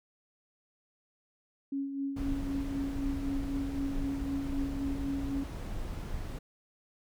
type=tone with tremolo; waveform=sine; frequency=276.2 Hz; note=C#4; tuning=6 cents flat; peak=-30 dBFS; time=1.72-5.44 s; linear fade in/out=5 ms; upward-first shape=sine; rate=3.9 Hz; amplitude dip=50%
type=noise; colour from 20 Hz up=brown; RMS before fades=-37 dBFS; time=2.16-6.39 s; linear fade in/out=10 ms
effects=none